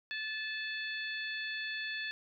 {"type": "harmonic tone", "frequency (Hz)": 870, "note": "A5", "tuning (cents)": -20, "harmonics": [2, 3, 4, 5], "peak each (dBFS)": [-38, -42, -44, -46], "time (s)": [0.11, 2.11], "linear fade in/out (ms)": 0, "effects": []}